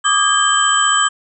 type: tone cluster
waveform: sine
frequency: 1161 / 1236 / 1630 / 3119 / 7860 Hz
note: D6 / D#6 / G#6 / G7 / B8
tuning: -20 / -12 / -33 / -9 / -9 cents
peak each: -18 dBFS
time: 0.04-1.09 s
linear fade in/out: 20 ms
effects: none